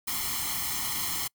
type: noise with comb filter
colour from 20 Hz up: white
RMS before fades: -31 dBFS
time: 0.07-1.28 s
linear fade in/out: 10 ms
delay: 0.95 ms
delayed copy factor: +0.85
effects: noise-tail reverb RT60 0.1 s tail -26 dB re dry